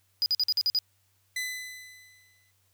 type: tone bursts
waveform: triangle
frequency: 4934 Hz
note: D#8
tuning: 15 cents flat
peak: -21 dBFS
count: 7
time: 0.22-0.788 s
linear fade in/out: 0 ms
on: 40 ms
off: 48 ms
type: tone with exponential decay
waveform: sawtooth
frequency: 2008 Hz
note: B6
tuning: 28 cents sharp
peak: -25 dBFS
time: 1.36-2.51 s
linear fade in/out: 5 ms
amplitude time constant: 250 ms
effects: added 96 Hz sine -70 dBFS peak until 2.73 s + white hiss -70 dBFS RMS until 2.73 s